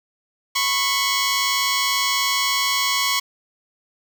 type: tone pair together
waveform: 10% pulse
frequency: 999.8 / 1100 Hz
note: B5 / C#6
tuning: +21 / -14 cents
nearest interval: major second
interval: 165 cents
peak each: -16 / -11 dBFS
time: 0.55-3.2 s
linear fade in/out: 10 ms
effects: none